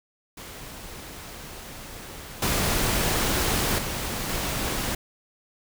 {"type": "noise with level steps", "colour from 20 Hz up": "pink", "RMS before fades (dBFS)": [-40, -24, -30, -28], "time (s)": [0.37, 4.95], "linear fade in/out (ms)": 5, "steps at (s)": [2.42, 3.78, 4.29], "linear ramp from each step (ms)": 5, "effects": []}